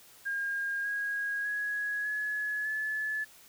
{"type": "tone with pitch steps", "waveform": "sine", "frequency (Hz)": [1617, 1643.4, 1670.2, 1697.4, 1725.1], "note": ["G#6", "G#6", "G#6", "G#6", "A6"], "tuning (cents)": [-47, -19, 9, 37, -35], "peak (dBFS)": -30, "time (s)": [0.25, 3.25], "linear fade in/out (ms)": 20, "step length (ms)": 600, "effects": ["white hiss -56 dBFS RMS until 3.48 s"]}